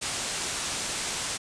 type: low-pass noise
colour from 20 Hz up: white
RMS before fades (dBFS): -32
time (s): 0.01-1.38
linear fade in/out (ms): 20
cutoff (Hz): 9200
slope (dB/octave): 48
effects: none